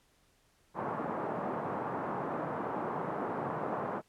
white band-pass noise, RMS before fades -36 dBFS, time 0.74-4.02 s, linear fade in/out 50 ms, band 130 to 1100 Hz, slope 24 dB/octave, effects pink hiss -69 dBFS RMS until 4.08 s + low-pass 12000 Hz 12 dB/octave

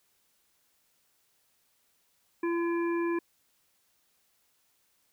harmonic tone, 340 Hz, F4, 46 cents flat, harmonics 1 / 3 / 5 / 7, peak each -27 / -37 / -41 / -44 dBFS, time 2.43-3.19 s, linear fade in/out 5 ms, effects white hiss -71 dBFS RMS until 5.12 s

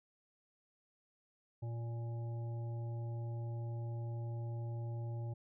harmonic tone with a mistuned harmonic, 116.4 Hz, A#2, 2 cents flat, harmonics 1 / 3 / 5 / 7, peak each -38 / -53 / -55 / -57 dBFS, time 1.62-5.34 s, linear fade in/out 10 ms, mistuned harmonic 7, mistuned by +28 cents, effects none

